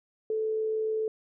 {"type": "tone with amplitude modulation", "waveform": "sine", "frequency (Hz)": 437.4, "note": "A4", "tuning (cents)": -10, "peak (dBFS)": -25, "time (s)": [0.3, 1.08], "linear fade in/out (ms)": 2, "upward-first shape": "sine", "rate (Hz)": 67, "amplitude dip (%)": 25, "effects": []}